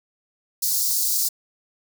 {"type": "high-pass noise", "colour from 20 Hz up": "white", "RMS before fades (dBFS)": -22, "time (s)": [0.62, 1.29], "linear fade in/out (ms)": 10, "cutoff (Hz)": 4300, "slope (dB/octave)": 48, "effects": []}